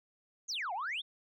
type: exponential two-way sweep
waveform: sine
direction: down then up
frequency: 6900 to 685 to 3710 Hz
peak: -33 dBFS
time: 0.48-1.02 s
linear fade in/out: 20 ms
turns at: 0.73 s
effects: tanh soft clip ceiling -31 dBFS